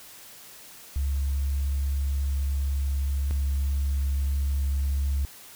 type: tone pair in turn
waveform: sine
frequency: 69.3 / 69.3 Hz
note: C#2 / C#2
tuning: 0 / 0 cents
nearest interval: unison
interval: 0 cents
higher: neither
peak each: -22 / -21 dBFS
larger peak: second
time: 0.96-3.31 / 3.31-5.25 s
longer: first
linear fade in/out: 0 ms
effects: tanh soft clip ceiling -20 dBFS + white hiss -47 dBFS RMS until 5.55 s